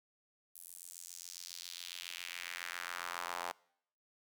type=tone with high-pass filter sweep; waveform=sawtooth; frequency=87.31 Hz; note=F2; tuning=in tune; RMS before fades=-45 dBFS; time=0.55-3.52 s; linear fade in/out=5 ms; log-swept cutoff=11000 to 830 Hz; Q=1.9; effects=noise-tail reverb RT60 0.7 s tail -24 dB re dry